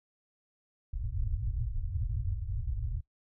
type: low-pass noise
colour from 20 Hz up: pink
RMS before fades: -33 dBFS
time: 0.93-3.01 s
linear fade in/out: 10 ms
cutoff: 120 Hz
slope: 96 dB/octave
effects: noise-tail reverb RT60 0.1 s tail -19 dB re dry